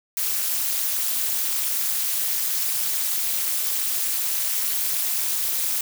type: noise with amplitude modulation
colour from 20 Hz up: blue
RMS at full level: -20 dBFS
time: 0.17-5.81 s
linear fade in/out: 2 ms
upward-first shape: sine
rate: 247 Hz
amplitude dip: 95%
effects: none